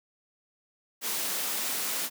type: high-pass noise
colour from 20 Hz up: white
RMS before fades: -31 dBFS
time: 1.01-2.1 s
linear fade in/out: 50 ms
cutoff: 170 Hz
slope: 48 dB/octave
effects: none